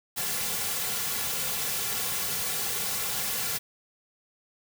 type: noise with comb filter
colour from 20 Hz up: white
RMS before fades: -30 dBFS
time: 0.16-3.59 s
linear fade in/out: 20 ms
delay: 3.2 ms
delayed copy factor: -1
effects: none